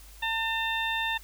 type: harmonic tone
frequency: 900 Hz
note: A5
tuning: 39 cents sharp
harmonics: 1 / 2 / 3 / 4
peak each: -32 / -31 / -33 / -33 dBFS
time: 0.22-1.18 s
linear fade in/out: 10 ms
effects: added 50 Hz sine -48 dBFS peak until 1.23 s + white hiss -53 dBFS RMS until 1.23 s